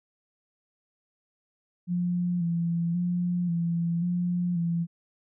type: tone with vibrato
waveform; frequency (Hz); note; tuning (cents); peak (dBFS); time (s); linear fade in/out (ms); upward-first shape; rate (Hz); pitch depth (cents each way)
sine; 172.9; F3; -17; -24; 1.87-4.87; 50; square; 0.93; 37
effects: none